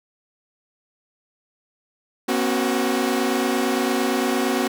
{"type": "tone cluster", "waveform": "sawtooth", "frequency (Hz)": [241.1, 269.9, 372.5], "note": ["B3", "C#4", "F#4"], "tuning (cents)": [-41, -46, 12], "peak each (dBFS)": -20, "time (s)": [2.28, 4.68], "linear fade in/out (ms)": 10, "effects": []}